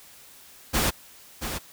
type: noise with echo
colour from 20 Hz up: pink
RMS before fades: -23 dBFS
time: 0.73-0.91 s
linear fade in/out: 20 ms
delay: 680 ms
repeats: 1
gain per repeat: -8 dB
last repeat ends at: 1.59 s
effects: white hiss -50 dBFS RMS until 1.72 s